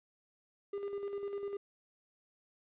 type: tone with tremolo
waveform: triangle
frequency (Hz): 402.1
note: G4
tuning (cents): +44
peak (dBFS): -33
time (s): 0.73-1.57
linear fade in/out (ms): 5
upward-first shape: square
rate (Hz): 10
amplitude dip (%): 45
effects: resampled to 8000 Hz + 12-bit